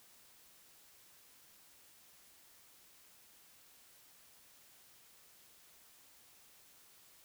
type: silence
effects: white hiss -63 dBFS RMS until 7.24 s